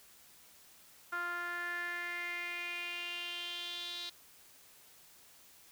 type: tone with band-pass filter sweep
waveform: sawtooth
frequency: 349.2 Hz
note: F4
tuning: in tune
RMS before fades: -40 dBFS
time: 1.12-4.1 s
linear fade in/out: 10 ms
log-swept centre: 1400 to 3900 Hz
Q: 5.8
effects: white hiss -60 dBFS RMS until 5.71 s